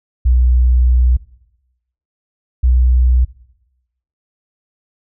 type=tone pair in turn; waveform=sine; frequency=61.74 / 62.13 Hz; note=B1 / B1; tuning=0 / +11 cents; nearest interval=unison; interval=11 cents; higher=second; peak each=-8 dBFS; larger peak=neither; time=0.25-1.17 / 2.63-3.25 s; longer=first; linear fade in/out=10 ms; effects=noise-tail reverb RT60 0.9 s tail -19 dB re dry